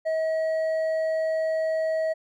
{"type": "tone with hard clipping", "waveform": "sine", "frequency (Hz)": 639, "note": "D#5", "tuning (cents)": 46, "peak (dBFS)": -24, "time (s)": [0.05, 2.14], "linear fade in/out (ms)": 20, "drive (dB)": 4, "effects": []}